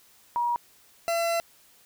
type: tone pair in turn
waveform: sine / 40% pulse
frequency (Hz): 955 / 675.3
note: A#5 / E5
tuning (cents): +42 / +42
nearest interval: tritone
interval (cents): 600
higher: first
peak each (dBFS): -23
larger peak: neither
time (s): 0.36-0.56 / 1.08-1.4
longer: second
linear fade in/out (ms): 0
effects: white hiss -58 dBFS RMS until 1.85 s